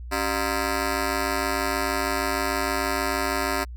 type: ring-modulated tone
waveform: 10% pulse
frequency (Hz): 329.6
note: E4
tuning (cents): 0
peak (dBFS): -12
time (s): 0.11-3.65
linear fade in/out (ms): 20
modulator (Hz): 53.2
effects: added 60 Hz sine -34 dBFS peak until 3.76 s